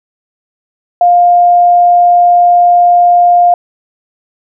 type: tone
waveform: sine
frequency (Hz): 704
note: F5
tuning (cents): +14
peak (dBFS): -3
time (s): 1.01-3.54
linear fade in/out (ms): 2
effects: none